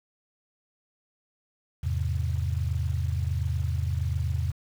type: chord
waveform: sine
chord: E augmented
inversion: none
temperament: equal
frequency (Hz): 82.41 / 103.83 / 130.81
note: E2 / G#2 / B#2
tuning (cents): 0 / 0 / 0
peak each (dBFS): -27 / -31 / -31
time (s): 1.83-4.52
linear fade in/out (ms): 10
effects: 8-bit